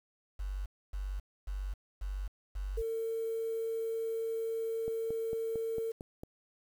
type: tone bursts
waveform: sine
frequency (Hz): 48.23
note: G1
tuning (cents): -27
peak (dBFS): -34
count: 5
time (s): 0.39-2.82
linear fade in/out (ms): 10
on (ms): 270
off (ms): 270
type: tone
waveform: sine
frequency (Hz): 451.8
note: A4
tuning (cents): +46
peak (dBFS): -32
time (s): 2.77-5.92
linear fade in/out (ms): 10
type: click train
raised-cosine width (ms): 2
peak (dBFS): -29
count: 7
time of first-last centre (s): 4.88-6.234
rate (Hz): 4.43
effects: 9-bit